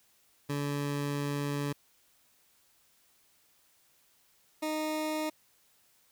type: tone pair in turn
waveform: 20% pulse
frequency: 143.5 / 309.4 Hz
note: D3 / D#4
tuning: -40 / -10 cents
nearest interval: octave + minor second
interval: 1330 cents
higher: second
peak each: -26 dBFS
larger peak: neither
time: 0.49-1.73 / 4.62-5.3 s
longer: first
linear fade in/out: 10 ms
effects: white hiss -67 dBFS RMS until 6.11 s